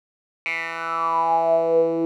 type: tone with band-pass filter sweep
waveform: 10% pulse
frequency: 165.3 Hz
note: E3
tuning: 5 cents sharp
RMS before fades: -21 dBFS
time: 0.46-2.05 s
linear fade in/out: 0 ms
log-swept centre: 2300 to 360 Hz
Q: 8.9
effects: none